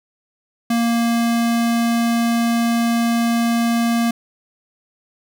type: tone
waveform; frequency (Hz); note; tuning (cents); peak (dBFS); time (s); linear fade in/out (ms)
square; 233.1; A#3; 0; -16; 0.7-4.11; 5
effects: none